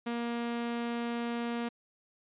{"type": "tone", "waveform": "sawtooth", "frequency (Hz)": 236, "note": "A#3", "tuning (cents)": 22, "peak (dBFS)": -28, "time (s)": [0.06, 1.69], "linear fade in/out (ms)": 10, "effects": ["resampled to 8000 Hz"]}